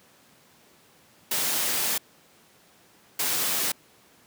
white noise bursts at uneven times, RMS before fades -26 dBFS, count 2, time 1.31-1.98 / 3.19-3.72 s, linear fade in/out 5 ms, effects pink hiss -57 dBFS RMS until 4.26 s + high-pass 150 Hz 12 dB/octave

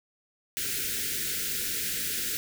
white band-stop noise, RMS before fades -31 dBFS, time 0.57-2.37 s, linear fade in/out 0 ms, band 500 to 1400 Hz, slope 96 dB/octave, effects none

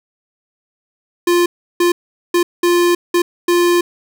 square tone bursts at uneven times, 349.2 Hz, F4, in tune, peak -11 dBFS, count 6, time 1.27-1.46 / 1.8-1.92 / 2.34-2.43 / 2.63-2.95 / 3.14-3.22 / 3.48-3.81 s, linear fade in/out 5 ms, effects none

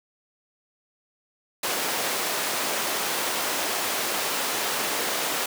pink high-pass noise, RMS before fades -27 dBFS, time 1.63-5.46 s, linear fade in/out 5 ms, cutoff 430 Hz, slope 12 dB/octave, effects none

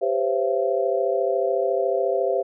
sine tone cluster, 394.2 / 506 / 540 / 675 Hz, G4 / B4 / C#5 / E5, +10 / +42 / -45 / +41 cents, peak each -25 dBFS, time 0.01-2.43 s, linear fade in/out 20 ms, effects none

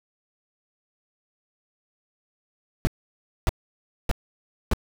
brown noise bursts, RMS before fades -19 dBFS, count 4, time 2.85-4.734 s, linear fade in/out 0 ms, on 21 ms, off 600 ms, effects none

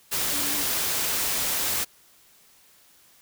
sine tone in noise, 288.5 Hz, D4, 31 cents flat, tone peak -36 dBFS, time 0.32-0.64 s, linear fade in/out 20 ms, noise white, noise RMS -26 dBFS, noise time 0.11-1.85 s, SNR -13 dB, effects white hiss -57 dBFS RMS until 3.21 s

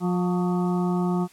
harmonic tone with a mistuned harmonic, 178.4 Hz, F3, 37 cents sharp, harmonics 1 / 2 / 4 / 5 / 6 / 7, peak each -22 / -28 / -34 / -36 / -38 / -39 dBFS, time 0-1.28 s, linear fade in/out 50 ms, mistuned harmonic 6, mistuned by +79 cents, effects white hiss -54 dBFS RMS until 1.32 s + low-pass 11000 Hz 12 dB/octave

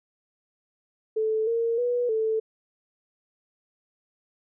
sine tone with pitch steps, 437.7 / 461.6 / 487 / 440.9 Hz, A4 / A#4 / B4 / A4, -9 / -17 / -24 / +4 cents, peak -22 dBFS, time 1.16-2.4 s, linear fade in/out 10 ms, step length 310 ms, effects none

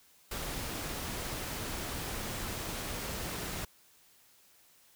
pink noise, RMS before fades -38 dBFS, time 0.31-3.65 s, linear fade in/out 5 ms, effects white hiss -63 dBFS RMS until 4.95 s

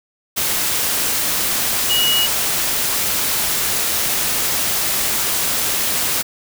sine tone in noise, 2905 Hz, F#7, 32 cents flat, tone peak -15 dBFS, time 1.89-2.27 s, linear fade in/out 20 ms, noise white, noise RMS -19 dBFS, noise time 0.36-6.23 s, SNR +1 dB, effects none

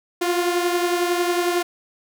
sawtooth beating tone pair, 349.2 / 360.2 Hz, F4 / F#4, 0 / -46 cents, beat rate 11 Hz, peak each -16 / -22 dBFS, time 0.21-1.63 s, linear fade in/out 10 ms, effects none

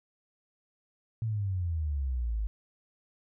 sine exponential sweep, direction down, 115.2 to 51 Hz, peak -28 dBFS, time 1.22-2.47 s, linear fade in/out 0 ms, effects none

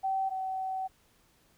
sine tone pair in turn, 769 / 758.9 Hz, G5 / F#5, -33 / +44 cents, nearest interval unison, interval 23 cents, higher first, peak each -27 / -31 dBFS, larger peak first, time 0.03-0.3 / 0.3-0.88 s, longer second, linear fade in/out 20 ms, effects pink hiss -66 dBFS RMS until 1.57 s

